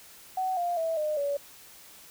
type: tone with pitch steps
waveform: sine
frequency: 750 / 699.8 / 652.9 / 609.2 / 568.4 Hz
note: F#5 / F5 / E5 / D#5 / C#5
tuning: +23 / +3 / -17 / -37 / +43 cents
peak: -26 dBFS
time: 0.37-1.37 s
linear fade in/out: 5 ms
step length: 200 ms
effects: white hiss -51 dBFS RMS until 2.1 s